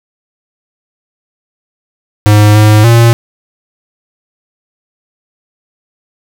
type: tone with pitch steps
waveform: square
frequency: 105 / 106.6 / 116.8 Hz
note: G#2 / G#2 / A#2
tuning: +19 / +46 / +4 cents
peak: -3 dBFS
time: 2.26-3.13 s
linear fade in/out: 0 ms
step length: 290 ms
effects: none